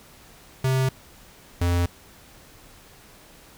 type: tone pair in turn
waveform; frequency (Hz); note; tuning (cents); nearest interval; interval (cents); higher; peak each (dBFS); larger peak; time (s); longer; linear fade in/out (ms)
square; 131.3 / 87.28; C3 / F2; +6 / -1; perfect fifth; 707; first; -20; neither; 0.64-0.89 / 1.61-1.86; neither; 5
effects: pink hiss -50 dBFS RMS until 3.57 s